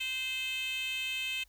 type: tone with high-pass filter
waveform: 10% pulse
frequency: 519 Hz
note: C5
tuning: 14 cents flat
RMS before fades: -35 dBFS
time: 0-1.44 s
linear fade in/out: 10 ms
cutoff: 2800 Hz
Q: 7.9
effects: added 50 Hz sine -62 dBFS peak until 1.48 s + white hiss -69 dBFS RMS until 1.48 s